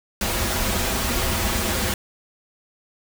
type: noise with comb filter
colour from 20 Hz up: pink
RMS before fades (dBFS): -23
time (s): 0.21-1.94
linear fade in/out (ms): 2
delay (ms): 6.8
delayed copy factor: -0.75
effects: none